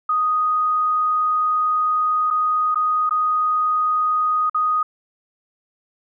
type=tone with dropouts; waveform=sine; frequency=1244.5 Hz; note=D#6; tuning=in tune; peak=-16 dBFS; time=0.09-4.83 s; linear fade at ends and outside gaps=5 ms; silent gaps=2.304-2.308 / 2.746-2.756 / 3.094-3.108 / 4.497-4.545 s; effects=none